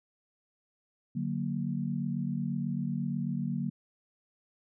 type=chord; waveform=sine; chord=D augmented; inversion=none; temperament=equal; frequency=146.83 / 185 / 233.1 Hz; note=D3 / F#3 / A#3; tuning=0 / 0 / 0 cents; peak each=-34 dBFS; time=1.15-3.7 s; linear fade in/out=10 ms; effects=none